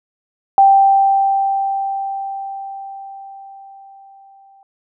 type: tone with exponential decay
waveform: sine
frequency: 784 Hz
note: G5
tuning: in tune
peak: -5 dBFS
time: 0.58-4.63 s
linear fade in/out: 1 ms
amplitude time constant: 880 ms
effects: none